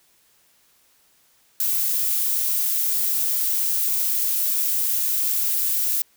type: noise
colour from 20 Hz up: violet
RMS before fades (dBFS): -22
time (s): 1.6-6.02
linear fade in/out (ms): 2
effects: white hiss -60 dBFS RMS until 6.16 s